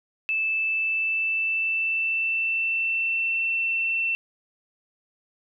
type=tone with pitch glide; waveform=sine; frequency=2631 to 2689 Hz; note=E7 to E7; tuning=-4 to +34 cents; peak=-22 dBFS; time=0.29-4.15 s; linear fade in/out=0 ms; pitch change=+38 cents; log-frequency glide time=0.43-3.35 s; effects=none